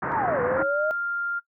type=low-pass noise; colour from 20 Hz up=white; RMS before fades=-28 dBFS; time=0.02-0.63 s; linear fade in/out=5 ms; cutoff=1700 Hz; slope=48 dB/octave
type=linear two-way sweep; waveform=sine; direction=down then up; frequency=971 to 480 to 631 Hz; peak=-23 dBFS; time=0.12-0.91 s; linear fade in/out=0 ms; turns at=0.41 s
type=tone; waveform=sine; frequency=1396.9 Hz; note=F6; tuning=in tune; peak=-25 dBFS; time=0.57-1.4 s; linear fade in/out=20 ms
type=tone with exponential decay; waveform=sine; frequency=313 Hz; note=D#4; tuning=10 cents sharp; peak=-25 dBFS; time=0.59-0.73 s; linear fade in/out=5 ms; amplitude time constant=29 ms
effects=noise-tail reverb RT60 0.1 s tail -19 dB re dry + high-pass 100 Hz 12 dB/octave